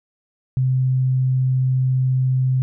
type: tone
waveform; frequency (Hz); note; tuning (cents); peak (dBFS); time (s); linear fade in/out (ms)
sine; 129.6; C3; -16; -15; 0.57-2.62; 0
effects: none